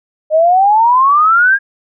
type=exponential sweep; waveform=sine; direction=up; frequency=608 to 1646 Hz; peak=-6 dBFS; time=0.3-1.59 s; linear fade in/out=50 ms; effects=none